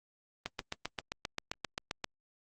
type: click train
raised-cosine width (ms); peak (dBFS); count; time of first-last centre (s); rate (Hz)
0.2; -17; 13; 0.46-2.043; 7.58
effects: Opus 24 kbps